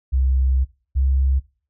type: tone pair in turn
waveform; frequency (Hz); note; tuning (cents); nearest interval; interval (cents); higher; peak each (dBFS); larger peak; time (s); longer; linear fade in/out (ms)
sine; 65.41 / 66.9; C2 / C2; 0 / +39; unison; 39; second; -15; neither; 0.12-0.65 / 0.95-1.4; first; 20
effects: noise-tail reverb RT60 0.4 s tail -20 dB re dry